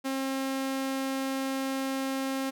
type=tone; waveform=sawtooth; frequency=267.9 Hz; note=C4; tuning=41 cents sharp; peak=-25 dBFS; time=0.04-2.51 s; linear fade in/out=20 ms; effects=none